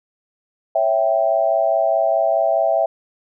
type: chord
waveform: sine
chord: C# diminished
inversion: none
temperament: equal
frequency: 554.4 / 659.3 / 784 Hz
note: C#5 / E5 / G5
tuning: 0 / 0 / 0 cents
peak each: -22 / -16 / -21 dBFS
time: 0.75-2.86 s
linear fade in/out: 5 ms
effects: none